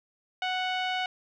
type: tone with low-pass filter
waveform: sawtooth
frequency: 740 Hz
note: F#5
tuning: in tune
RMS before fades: -30 dBFS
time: 0.42-1.06 s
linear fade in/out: 2 ms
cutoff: 3100 Hz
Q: 2.5
effects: none